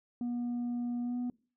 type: tone with pitch glide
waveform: sine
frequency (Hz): 241.3 to 245.5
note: B3 to B3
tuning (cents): -40 to -10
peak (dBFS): -29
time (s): 0.21-1.3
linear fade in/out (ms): 2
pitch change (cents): +30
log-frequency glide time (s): 1.02-1.17
effects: noise-tail reverb RT60 0.4 s tail -25 dB re dry + tanh soft clip ceiling -31 dBFS